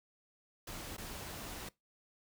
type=noise with dropouts; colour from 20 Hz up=pink; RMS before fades=-45 dBFS; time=0.67-1.69 s; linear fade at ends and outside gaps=5 ms; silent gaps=0.967-0.98 s; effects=noise-tail reverb RT60 0.2 s tail -22 dB re dry